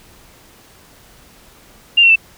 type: tone with pitch steps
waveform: sine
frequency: 2794 / 2724 / 2656 Hz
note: F7 / F7 / E7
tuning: 0 / -44 / +12 cents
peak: -6 dBFS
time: 1.97-2.159 s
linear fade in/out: 10 ms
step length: 63 ms
effects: pink hiss -46 dBFS RMS until 2.37 s